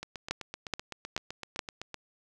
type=two click trains; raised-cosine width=0.2 ms; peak=-12 / -21 dBFS; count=4 / 16; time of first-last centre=0.31-1.592 / 0.03-1.943 s; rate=2.34 / 7.84 Hz; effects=none